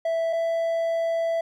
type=tone pair in turn; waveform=triangle; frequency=659.3 / 663.1 Hz; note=E5 / E5; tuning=0 / +10 cents; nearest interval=unison; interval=10 cents; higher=second; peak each=-20 dBFS; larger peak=neither; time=0.05-0.33 / 0.33-1.41 s; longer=second; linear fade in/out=5 ms; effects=none